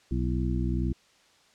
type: harmonic tone with a mistuned harmonic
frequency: 62 Hz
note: B1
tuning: 7 cents sharp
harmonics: 1 / 2 / 3 / 4 / 5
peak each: -28 / -31 / -33 / -34 / -35 dBFS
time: 0.11-0.93 s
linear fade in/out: 5 ms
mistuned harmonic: 5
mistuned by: +120 cents
effects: white hiss -61 dBFS RMS until 1.54 s + low-pass 6000 Hz 12 dB/octave